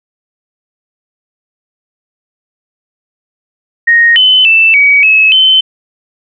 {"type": "tone with pitch steps", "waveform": "sine", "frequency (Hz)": [1865, 3034, 2654, 2265, 2581, 3067], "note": ["A#6", "F#7", "E7", "C#7", "E7", "G7"], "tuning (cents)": [0, 43, 11, 37, -37, -38], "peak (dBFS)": -3, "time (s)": [3.87, 5.61], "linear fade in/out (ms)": 10, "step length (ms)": 290, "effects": []}